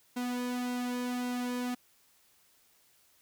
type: tone with flanger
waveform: sawtooth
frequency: 246.9 Hz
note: B3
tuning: in tune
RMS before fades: -34 dBFS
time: 0.16-1.75 s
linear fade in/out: 10 ms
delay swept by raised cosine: 1.7 to 2.62 ms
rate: 1.8 Hz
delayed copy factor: -0.7
effects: white hiss -66 dBFS RMS until 3.21 s

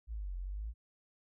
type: exponential two-way sweep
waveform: sine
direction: down then up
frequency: 58 to 43.65 to 58 Hz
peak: -37 dBFS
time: 0.07-0.74 s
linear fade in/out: 50 ms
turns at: 0.37 s
effects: none

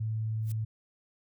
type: tone with vibrato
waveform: sine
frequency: 110 Hz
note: A2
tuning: in tune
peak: -29 dBFS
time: 0-0.65 s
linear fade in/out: 10 ms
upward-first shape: square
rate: 19 Hz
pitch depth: 9 cents each way
type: noise with exponential growth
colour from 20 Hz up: blue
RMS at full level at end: -42 dBFS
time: 0.41-0.52 s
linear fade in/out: 5 ms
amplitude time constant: 23 ms
effects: none

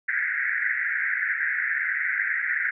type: band-pass noise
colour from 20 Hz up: white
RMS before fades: -26 dBFS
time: 0.08-2.71 s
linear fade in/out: 10 ms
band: 1500 to 2100 Hz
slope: 96 dB/octave
effects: none

